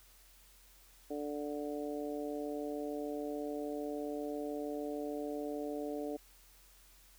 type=harmonic tone; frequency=146.83 Hz; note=D3; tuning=in tune; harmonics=2 / 3 / 4 / 5; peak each=-40 / -41 / -43 / -48 dBFS; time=1.1-6.17 s; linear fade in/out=10 ms; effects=added 44 Hz sine -63 dBFS peak until 7.18 s + white hiss -63 dBFS RMS until 7.18 s